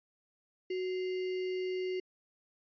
sine tone with sample-and-hold, 370 Hz, F#4, in tune, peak -32 dBFS, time 0.7-2 s, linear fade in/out 5 ms, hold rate 2450 Hz, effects resampled to 11025 Hz

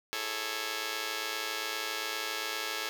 5% pulse chord, A major seventh, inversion second, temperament just, 330 / 412.5 / 440 / 550 Hz, E4 / G#4 / A4 / C#5, +2 / -12 / 0 / -14 cents, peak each -32 / -31 / -26 / -29 dBFS, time 0.13-2.89 s, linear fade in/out 0 ms, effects none

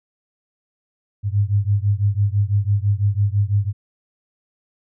sine beating tone pair, 99.2 / 105.2 Hz, G2 / G#2, +21 / +23 cents, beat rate 6 Hz, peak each -18 / -19 dBFS, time 1.23-3.73 s, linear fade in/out 50 ms, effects none

